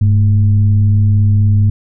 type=tone with frequency modulation; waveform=sine; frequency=101.4 Hz; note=G#2; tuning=41 cents flat; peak=-7 dBFS; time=0.01-1.7 s; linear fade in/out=5 ms; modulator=119 Hz; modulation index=0.4; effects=none